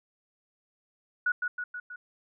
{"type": "tone with echo", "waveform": "sine", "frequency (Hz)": 1464, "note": "F#6", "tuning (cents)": -19, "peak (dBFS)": -23, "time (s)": [1.26, 1.32], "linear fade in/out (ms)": 5, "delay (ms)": 160, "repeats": 4, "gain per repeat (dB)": -4, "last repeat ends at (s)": 1.96, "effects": []}